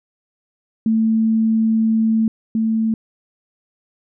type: tone pair in turn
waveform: sine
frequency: 222.4 / 222.4 Hz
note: A3 / A3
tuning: +19 / +19 cents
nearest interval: unison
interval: 0 cents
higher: neither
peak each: -13 / -15 dBFS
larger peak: first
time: 0.86-2.28 / 2.55-2.94 s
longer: first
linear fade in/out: 2 ms
effects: none